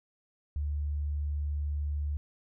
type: tone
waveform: sine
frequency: 73.3 Hz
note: D2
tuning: 3 cents flat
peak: -29 dBFS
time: 0.56-2.17 s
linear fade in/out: 0 ms
effects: none